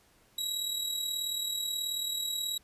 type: tone with amplitude modulation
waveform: sawtooth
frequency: 3867 Hz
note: B7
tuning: 37 cents flat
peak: -26 dBFS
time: 0.38-2.58 s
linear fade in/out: 5 ms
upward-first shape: sine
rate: 38.5 Hz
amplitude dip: 50%
effects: pink hiss -64 dBFS RMS until 2.63 s + resampled to 32000 Hz